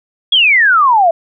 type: exponential sweep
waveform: sine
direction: down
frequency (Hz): 3400 to 645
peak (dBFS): -6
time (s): 0.32-1.11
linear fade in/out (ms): 5
effects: none